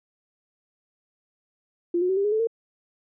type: tone with pitch steps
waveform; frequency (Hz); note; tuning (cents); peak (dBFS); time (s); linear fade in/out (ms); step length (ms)
sine; 346.2 / 362.6 / 379.7 / 397.7 / 416.5 / 436.2 / 456.8; F4 / F#4 / F#4 / G4 / G#4 / A4 / A#4; -15 / -35 / +45 / +25 / +5 / -15 / -35; -20; 1.94-2.472; 5; 76
effects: none